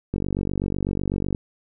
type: click train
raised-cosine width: 3 ms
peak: -12 dBFS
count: 59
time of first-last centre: 0.14-1.348 s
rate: 48 Hz
effects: none